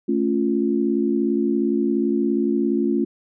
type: chord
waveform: sine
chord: A augmented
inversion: none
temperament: equal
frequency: 220 / 277.2 / 349.2 Hz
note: A3 / C#4 / E#4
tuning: 0 / 0 / 0 cents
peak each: -22 dBFS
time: 0.08-3.05 s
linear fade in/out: 10 ms
effects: none